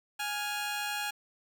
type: tone pair together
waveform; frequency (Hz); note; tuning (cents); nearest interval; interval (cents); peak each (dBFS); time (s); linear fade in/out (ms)
15% pulse; 830.6 / 1408.6; G#5 / F6; 0 / +14; major sixth; 914; -27 / -32; 0.19-1.11; 10
effects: 9-bit